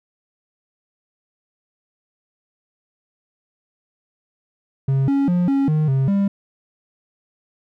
triangle tone with pitch steps, 135.2 / 277.4 / 177.2 / 275 / 154.1 / 134.1 / 198.9 Hz, C#3 / C#4 / F3 / C#4 / D#3 / C3 / G3, -43 / +1 / +25 / -14 / -16 / +43 / +25 cents, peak -13 dBFS, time 4.88-6.28 s, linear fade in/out 5 ms, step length 200 ms, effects none

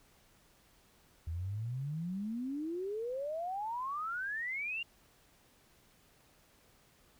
sine exponential sweep, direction up, 78.4 to 2831 Hz, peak -35 dBFS, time 1.27-4.83 s, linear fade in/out 5 ms, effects pink hiss -66 dBFS RMS until 7.19 s

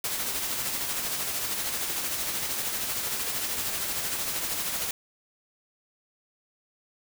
white noise with tremolo, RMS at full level -29 dBFS, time 0.04-4.91 s, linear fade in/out 2 ms, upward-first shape sine, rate 13 Hz, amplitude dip 35%, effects none

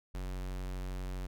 square tone, 46.25 Hz, F#1, in tune, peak -37 dBFS, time 0.14-1.27 s, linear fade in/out 10 ms, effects none

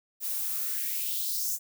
violet noise with high-pass filter sweep, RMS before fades -31 dBFS, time 0.2-1.59 s, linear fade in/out 50 ms, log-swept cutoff 600 to 7000 Hz, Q 3.3, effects none

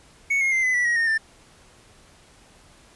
triangle tone with pitch steps, 2217 / 2149 / 2083 / 2019 / 1957 / 1896.9 / 1838.6 / 1782.1 Hz, C#7 / C7 / C7 / B6 / B6 / A#6 / A#6 / A6, 0 / +46 / -8 / +38 / -16 / +30 / -24 / +22 cents, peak -17 dBFS, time 0.3-1.18 s, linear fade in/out 10 ms, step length 110 ms, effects pink hiss -53 dBFS RMS until 2.95 s + resampled to 24000 Hz

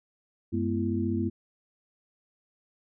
sine tone cluster, 96.1 / 213.4 / 248.3 / 335.7 Hz, G2 / G#3 / B3 / E4, -34 / +47 / +9 / +32 cents, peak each -31 dBFS, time 0.52-1.3 s, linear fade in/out 20 ms, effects none

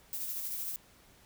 violet noise with tremolo, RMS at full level -36 dBFS, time 0.13-0.76 s, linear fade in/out 0 ms, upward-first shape sine, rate 13 Hz, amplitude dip 35%, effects pink hiss -61 dBFS RMS until 1.25 s

